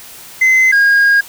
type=tone pair in turn; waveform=sine; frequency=2052 / 1628.7 Hz; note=C7 / G#6; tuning=-34 / -34 cents; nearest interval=major third; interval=400 cents; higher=first; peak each=-4 dBFS; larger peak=neither; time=0.41-0.72 / 0.72-1.21 s; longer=second; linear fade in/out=10 ms; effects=tanh soft clip ceiling -6 dBFS + white hiss -35 dBFS RMS until 1.28 s